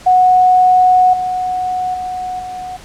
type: tone with level steps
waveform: sine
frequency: 735 Hz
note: F#5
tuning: 12 cents flat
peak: -6 / -15 / -19 / -23 dBFS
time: 0.06-2.77 s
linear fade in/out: 10 ms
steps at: 1.13 / 1.94 / 2.39 s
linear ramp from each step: 5 ms
effects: pink hiss -38 dBFS RMS until 2.84 s + low-pass 9000 Hz 12 dB/octave